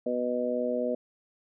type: harmonic tone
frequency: 123.47 Hz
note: B2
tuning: in tune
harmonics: 2 / 3 / 4 / 5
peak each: -32 / -37 / -30 / -31 dBFS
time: 0.06-0.95 s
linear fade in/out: 5 ms
effects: none